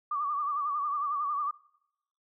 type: tone with vibrato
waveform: sine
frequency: 1166 Hz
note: D6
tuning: 13 cents flat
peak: -28 dBFS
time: 0.11-1.51 s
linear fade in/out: 5 ms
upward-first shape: sine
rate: 11 Hz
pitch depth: 76 cents each way
effects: noise-tail reverb RT60 0.8 s tail -22 dB re dry